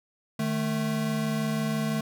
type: tone pair together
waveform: square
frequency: 153.21 / 219.2 Hz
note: D#3 / A3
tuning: -26 / -6 cents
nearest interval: tritone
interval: 620 cents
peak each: -31 / -28 dBFS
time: 0.39-2.01 s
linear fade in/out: 5 ms
effects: none